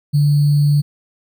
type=tone with sample-and-hold; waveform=sine; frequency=145.9 Hz; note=D3; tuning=11 cents flat; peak=-10 dBFS; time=0.13-0.82 s; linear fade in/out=20 ms; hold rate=4410 Hz; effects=none